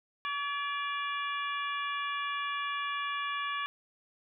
harmonic tone with a mistuned harmonic, 570 Hz, C#5, 48 cents sharp, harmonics 2 / 3 / 4 / 5 / 6, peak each -34 / -38 / -40 / -42 / -44 dBFS, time 0.25-3.66 s, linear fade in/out 0 ms, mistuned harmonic 4, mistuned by +65 cents, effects none

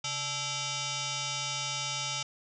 sine tone with frequency modulation, 1321 Hz, E6, 3 cents sharp, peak -31 dBFS, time 0.04-2.23 s, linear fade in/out 5 ms, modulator 729 Hz, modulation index 7.4, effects none

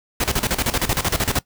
pink noise with tremolo, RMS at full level -19 dBFS, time 0.2-1.39 s, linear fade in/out 5 ms, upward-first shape square, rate 13 Hz, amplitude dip 80%, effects noise-tail reverb RT60 0.1 s tail -20 dB re dry

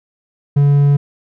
triangle tone, 142.7 Hz, D3, 49 cents flat, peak -6 dBFS, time 0.56-0.97 s, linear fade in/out 10 ms, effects none

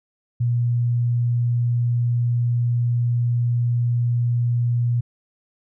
sine tone, 120 Hz, B2, 49 cents flat, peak -17 dBFS, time 0.4-5.01 s, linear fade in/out 10 ms, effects none

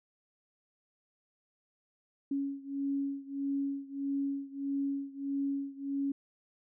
sine beating tone pair, 277.2 / 278.8 Hz, C#4 / C#4, 0 / +10 cents, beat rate 1.6 Hz, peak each -34 / -36 dBFS, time 2.31-6.12 s, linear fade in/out 5 ms, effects none

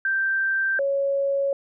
sine tone pair in turn, 1568 / 554.4 Hz, G6 / C#5, 0 / 0 cents, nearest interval octave + tritone, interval 1800 cents, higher first, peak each -20 dBFS, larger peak neither, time 0.05-0.79 / 0.79-1.53 s, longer neither, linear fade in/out 2 ms, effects none

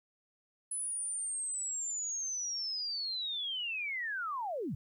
sine linear sweep, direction down, 10130 to 101.3 Hz, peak -34 dBFS, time 0.71-4.75 s, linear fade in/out 5 ms, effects 12-bit

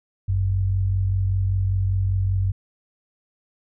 sine tone pair together, 50.88 / 96 Hz, G#1 / G2, -35 / -36 cents, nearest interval major seventh, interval 1099 cents, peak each -26 / -19 dBFS, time 0.28-2.52 s, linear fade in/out 10 ms, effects none

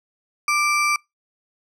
square ring-modulated tone, 1760 Hz, A6, in tune, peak -15 dBFS, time 0.48-0.96 s, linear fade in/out 2 ms, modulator 574 Hz, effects noise-tail reverb RT60 0.2 s tail -26 dB re dry + low-pass 9000 Hz 12 dB/octave

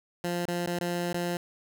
15% pulse tone with dropouts, 174.61 Hz, F3, in tune, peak -22 dBFS, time 0.24-1.37 s, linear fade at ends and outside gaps 2 ms, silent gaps 0.454-0.481 / 0.662-0.673 / 0.789-0.81 / 1.129-1.143 s, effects none

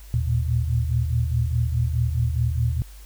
sine tone cluster, 78.2 / 115.5 / 120.3 Hz, D#2 / A#2 / B2, +9 / -16 / -45 cents, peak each -23 / -25 / -24 dBFS, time 0.14-2.82 s, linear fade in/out 0 ms, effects added 50 Hz sine -40 dBFS peak until 3.05 s + white hiss -51 dBFS RMS until 3.05 s

